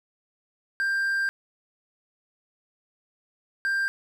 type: tone pair in turn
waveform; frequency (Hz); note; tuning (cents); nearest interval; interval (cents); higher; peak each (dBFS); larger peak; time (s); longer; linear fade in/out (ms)
triangle; 1586 / 1586; G6 / G6; +20 / +20; unison; 0; neither; -21; neither; 0.8-1.29 / 3.65-3.88; first; 0
effects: none